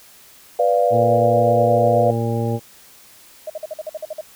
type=chord; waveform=sine; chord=B diminished; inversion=none; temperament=equal; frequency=493.9 / 587.3 / 698.5 Hz; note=B4 / D5 / F5; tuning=0 / 0 / 0 cents; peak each=-18 dBFS; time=0.59-2.11 s; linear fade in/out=5 ms
type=harmonic tone; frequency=115.8 Hz; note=A#2; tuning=11 cents flat; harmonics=1 / 2 / 3 / 4 / 5 / 7; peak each=-21 / -25 / -29 / -26 / -30 / -30 dBFS; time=0.9-2.6 s; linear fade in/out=50 ms
type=tone bursts; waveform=sine; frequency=622.3 Hz; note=D#5; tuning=in tune; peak=-24 dBFS; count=10; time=3.47-4.211 s; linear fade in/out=5 ms; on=30 ms; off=49 ms
effects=white hiss -47 dBFS RMS until 4.35 s